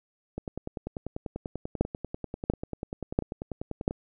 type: two click trains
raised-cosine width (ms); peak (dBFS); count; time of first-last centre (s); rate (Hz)
2; -20 / -9; 37 / 4; 0.38-3.909 / 1.81-3.879; 10.2 / 1.45
effects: none